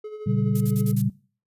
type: tone with tremolo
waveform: triangle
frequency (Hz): 426.3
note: G#4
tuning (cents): +45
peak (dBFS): -29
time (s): 0.04-0.93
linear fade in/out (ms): 5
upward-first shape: sine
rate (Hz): 12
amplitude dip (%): 55
type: chord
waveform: sine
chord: G diminished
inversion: first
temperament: just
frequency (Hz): 117.6 / 141.12 / 196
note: Bb2 / Db3 / G3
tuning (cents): +16 / +31 / 0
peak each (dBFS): -24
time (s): 0.26-1.1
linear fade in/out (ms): 10
type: noise bursts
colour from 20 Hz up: violet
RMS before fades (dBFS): -33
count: 5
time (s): 0.55-1.019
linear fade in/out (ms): 5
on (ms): 57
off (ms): 46
effects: noise-tail reverb RT60 0.4 s tail -21 dB re dry + resampled to 32000 Hz